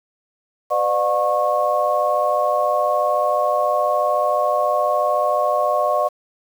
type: tone cluster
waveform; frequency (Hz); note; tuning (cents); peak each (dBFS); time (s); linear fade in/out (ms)
sine; 506 / 600 / 719 / 1095; B4 / D5 / F#5 / C#6; +42 / +37 / -50 / -22; -26 / -19 / -22 / -21; 0.7-6.09; 20
effects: 7-bit